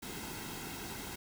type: noise with comb filter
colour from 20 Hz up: pink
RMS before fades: -43 dBFS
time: 0.02-1.16 s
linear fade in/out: 10 ms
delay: 1.7 ms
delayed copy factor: -0.6
effects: none

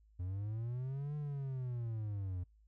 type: linear two-way sweep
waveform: triangle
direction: up then down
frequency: 87.31 to 150 to 87.31 Hz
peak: -35 dBFS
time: 0.19-2.44 s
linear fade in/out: 10 ms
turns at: 1.16 s
effects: noise-tail reverb RT60 0.2 s tail -26 dB re dry + added 53 Hz sine -63 dBFS peak until 2.67 s

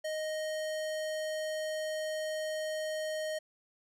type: tone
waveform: square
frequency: 622.3 Hz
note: D#5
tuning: in tune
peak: -34 dBFS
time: 0.04-3.39 s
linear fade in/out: 10 ms
effects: low-pass 11000 Hz 12 dB/octave

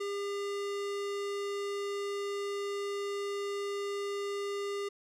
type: tone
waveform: square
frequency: 402.7 Hz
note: G4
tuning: 47 cents sharp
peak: -34 dBFS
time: 0-4.89 s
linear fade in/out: 10 ms
effects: low-pass 8000 Hz 12 dB/octave

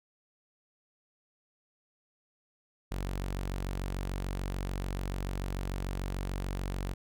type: tone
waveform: sawtooth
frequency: 46.83 Hz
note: F#1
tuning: 22 cents sharp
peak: -29 dBFS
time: 2.91-6.94 s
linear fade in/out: 10 ms
effects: none

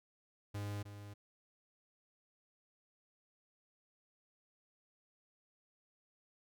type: tone with echo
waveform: 45% pulse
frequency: 102.4 Hz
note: G#2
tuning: 24 cents flat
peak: -39 dBFS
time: 0.54-0.83 s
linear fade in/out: 10 ms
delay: 310 ms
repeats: 1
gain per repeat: -9 dB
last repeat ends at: 1.14 s
effects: none

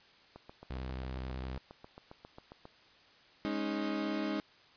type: click train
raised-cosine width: 1 ms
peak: -34 dBFS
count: 18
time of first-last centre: 0.36-2.654 s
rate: 7.41 Hz
type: tone with vibrato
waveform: sawtooth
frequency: 64.4 Hz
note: C2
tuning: 27 cents flat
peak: -34 dBFS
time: 0.7-1.58 s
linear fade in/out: 5 ms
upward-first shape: square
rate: 11 Hz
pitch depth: 15 cents each way
type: chord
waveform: 35% pulse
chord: Ab suspended fourth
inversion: none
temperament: equal with one note detuned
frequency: 207.7 / 273.8 / 311.1 Hz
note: Ab3 / Db4 / Eb4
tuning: 0 / -21 / 0 cents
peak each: -36 / -38 / -34 dBFS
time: 3.45-4.4 s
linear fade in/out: 0 ms
effects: white hiss -61 dBFS RMS until 4.76 s + resampled to 11025 Hz

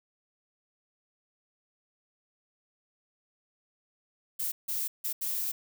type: noise bursts at uneven times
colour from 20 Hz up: violet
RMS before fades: -32 dBFS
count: 4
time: 4.39-4.52 / 4.68-4.88 / 5.04-5.13 / 5.21-5.52 s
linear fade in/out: 10 ms
effects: none

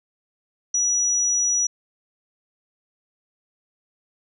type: tone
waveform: sine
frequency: 5850 Hz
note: F#8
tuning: 21 cents flat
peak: -18 dBFS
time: 0.74-1.67 s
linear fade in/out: 5 ms
effects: none

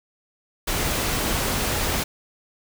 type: noise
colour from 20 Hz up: pink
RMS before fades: -24 dBFS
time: 0.67-2.04 s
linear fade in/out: 10 ms
effects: none

